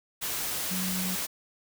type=tone in noise; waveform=sine; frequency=185 Hz; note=F#3; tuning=in tune; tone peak=-31 dBFS; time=0.7-1.16 s; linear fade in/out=20 ms; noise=white; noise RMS=-32 dBFS; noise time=0.21-1.27 s; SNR=-2 dB; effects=none